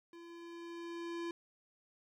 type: tone with level ramp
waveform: square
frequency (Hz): 339.7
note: F4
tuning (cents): -48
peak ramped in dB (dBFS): -52 to -38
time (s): 0.13-1.31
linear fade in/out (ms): 2
effects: low-pass 5000 Hz 12 dB/octave + 12-bit